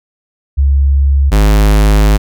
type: tone pair in turn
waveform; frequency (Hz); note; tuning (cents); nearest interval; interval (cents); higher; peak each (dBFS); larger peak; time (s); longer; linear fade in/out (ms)
sine / square; 69.3 / 51.92; C#2 / G#1; 0 / 0; perfect fourth; 500; first; -6; neither; 0.57-1.31 / 1.31-2.18; second; 20
effects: none